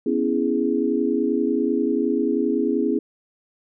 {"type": "chord", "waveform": "sine", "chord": "C# minor seventh", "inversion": "third", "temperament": "equal", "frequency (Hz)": [246.9, 277.2, 329.6, 415.3], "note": ["B3", "C#4", "E4", "G#4"], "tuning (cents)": [0, 0, 0, 0], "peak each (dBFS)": -24, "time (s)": [0.06, 2.99], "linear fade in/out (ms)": 5, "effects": []}